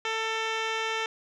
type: tone with low-pass filter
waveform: 10% pulse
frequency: 445.4 Hz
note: A4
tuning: 21 cents sharp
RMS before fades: -30 dBFS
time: 0.05-1.06 s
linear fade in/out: 2 ms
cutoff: 4200 Hz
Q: 2.1
effects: none